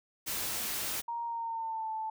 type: noise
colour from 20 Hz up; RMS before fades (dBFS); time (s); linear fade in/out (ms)
white; -35; 0.26-1.02; 20
type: tone with pitch glide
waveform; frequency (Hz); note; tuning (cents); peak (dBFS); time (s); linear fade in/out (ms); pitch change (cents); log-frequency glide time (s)
sine; 936 to 878.4; A#5 to A5; +7 to -3; -33; 1.08-2.1; 5; -110; 1.25-1.91
effects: none